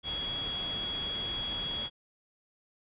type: tone in noise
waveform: sine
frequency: 3329 Hz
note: G#7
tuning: 3 cents sharp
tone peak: -32 dBFS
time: 0.03-1.9 s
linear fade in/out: 50 ms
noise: pink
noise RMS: -41 dBFS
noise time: 0.03-1.9 s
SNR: +6 dB
effects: resampled to 8000 Hz